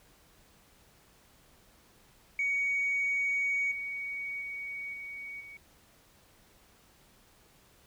sine tone with level steps, 2244 Hz, C#7, 21 cents sharp, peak -26 / -34 / -36 / -39 / -45 dBFS, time 2.39-5.57 s, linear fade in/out 2 ms, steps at 3.71 / 4.41 / 4.93 / 5.4 s, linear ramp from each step 10 ms, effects tanh soft clip ceiling -23 dBFS + pink hiss -62 dBFS RMS until 7.86 s

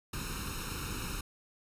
pink noise with comb filter, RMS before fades -38 dBFS, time 0.13-1.21 s, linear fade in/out 5 ms, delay 0.75 ms, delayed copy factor +0.85, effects resampled to 32000 Hz

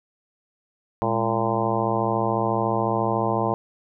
harmonic tone with a mistuned harmonic, 114 Hz, A#2, 38 cents flat, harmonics 1 / 2 / 3 / 4 / 5 / 6 / 7 / 8 / 9, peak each -29 / -29 / -29 / -29 / -29 / -29 / -29 / -29 / -29 dBFS, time 1.02-3.54 s, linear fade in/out 0 ms, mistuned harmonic 2, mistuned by -140 cents, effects none

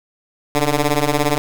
10% pulse ring-modulated tone, 146.4 Hz, D3, 5 cents flat, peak -4 dBFS, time 0.55-1.38 s, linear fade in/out 0 ms, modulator 155 Hz, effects none

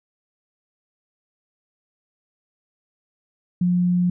sine tone, 178 Hz, F3, 33 cents sharp, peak -16 dBFS, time 3.61-4.1 s, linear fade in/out 5 ms, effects none

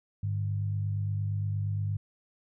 sine tone pair together, 101.9 / 150.5 Hz, G#2 / D3, -32 / +43 cents, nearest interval perfect fifth, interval 675 cents, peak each -28 / -37 dBFS, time 0.23-1.97 s, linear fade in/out 5 ms, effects none

